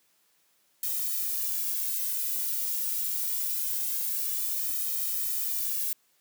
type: noise with flanger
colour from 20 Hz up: violet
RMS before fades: -30 dBFS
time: 0.83-5.93 s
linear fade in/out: 2 ms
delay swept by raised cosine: 1.6 to 2.12 ms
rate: 0.24 Hz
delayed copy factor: +0.85
effects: white hiss -68 dBFS RMS until 6.2 s + high-pass 150 Hz 12 dB/octave